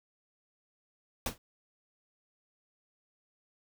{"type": "noise with exponential decay", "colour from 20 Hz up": "pink", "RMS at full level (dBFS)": -28, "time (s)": [1.26, 1.38], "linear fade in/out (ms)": 2, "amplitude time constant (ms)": 26, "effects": []}